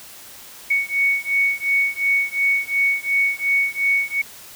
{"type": "beating tone pair", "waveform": "sine", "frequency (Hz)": [2224, 2226.8], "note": ["C#7", "C#7"], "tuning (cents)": [5, 7], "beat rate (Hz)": 2.8, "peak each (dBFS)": -20, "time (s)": [0.7, 4.22], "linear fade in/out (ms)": 10, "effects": ["white hiss -41 dBFS RMS until 4.55 s"]}